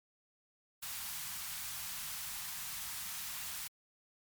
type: band-stop noise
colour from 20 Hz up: white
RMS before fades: -42 dBFS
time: 0.82-3.68 s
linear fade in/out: 10 ms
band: 190 to 810 Hz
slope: 24 dB/octave
effects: MP3 96 kbps